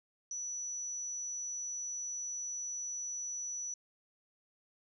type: tone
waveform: sine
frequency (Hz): 5920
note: F#8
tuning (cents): 0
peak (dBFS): -37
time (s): 0.31-3.74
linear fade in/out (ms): 2
effects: none